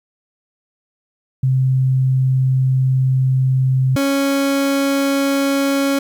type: tone pair in turn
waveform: sine / 30% pulse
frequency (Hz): 130.81 / 276.7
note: C3 / C#4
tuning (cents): 0 / -3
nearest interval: octave + minor second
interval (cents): 1297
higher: second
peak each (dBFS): -12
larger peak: neither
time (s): 1.43-3.96 / 3.96-5.99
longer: first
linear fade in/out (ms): 5
effects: 9-bit